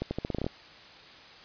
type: accelerating click train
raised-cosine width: 2 ms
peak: -17 dBFS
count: 10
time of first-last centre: 0.02-0.465 s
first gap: 90 ms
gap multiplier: 0.84
effects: white hiss -50 dBFS RMS until 1.44 s + resampled to 11025 Hz